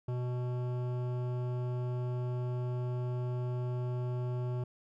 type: tone with hard clipping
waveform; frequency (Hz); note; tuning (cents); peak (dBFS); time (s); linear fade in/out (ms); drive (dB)
triangle; 123.9; B2; +6; -34; 0.08-4.64; 5; 18
effects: none